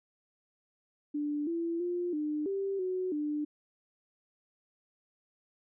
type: tone with pitch steps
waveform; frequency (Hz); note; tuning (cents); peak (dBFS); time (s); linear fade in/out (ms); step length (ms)
sine; 294.3 / 335.9 / 352.2 / 301 / 391.9 / 369.6 / 298; D4 / E4 / F4 / D4 / G4 / F#4 / D4; +4 / +33 / +15 / +43 / 0 / -2 / +25; -30; 1.14-3.45; 10; 330
effects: none